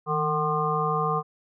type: harmonic tone with a mistuned harmonic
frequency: 151.1 Hz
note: D3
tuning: 50 cents sharp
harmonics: 1 / 3 / 5 / 7 / 8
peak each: -29 / -29 / -30 / -28 / -28 dBFS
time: 0.06-1.23 s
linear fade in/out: 50 ms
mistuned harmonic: 1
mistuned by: +82 cents
effects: none